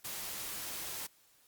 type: noise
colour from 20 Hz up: white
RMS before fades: -41 dBFS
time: 0.04-1.07 s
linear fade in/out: 10 ms
effects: white hiss -66 dBFS RMS until 1.47 s + Opus 48 kbps